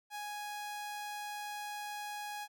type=tone; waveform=sawtooth; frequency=830.6 Hz; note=G#5; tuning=in tune; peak=-36 dBFS; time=0.1-2.48 s; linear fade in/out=50 ms; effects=none